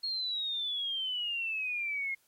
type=exponential sweep; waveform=sine; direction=down; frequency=4304 to 2137 Hz; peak=-31 dBFS; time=0.03-2.15 s; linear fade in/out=10 ms; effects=white hiss -69 dBFS RMS until 2.27 s + MP3 64 kbps